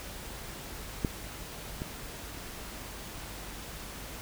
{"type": "clicks", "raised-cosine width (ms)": 3, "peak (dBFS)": [-14, -22], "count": 2, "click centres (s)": [1.048, 1.819], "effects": ["added 49 Hz sine -47 dBFS peak until 4.21 s", "pink hiss -43 dBFS RMS until 4.21 s"]}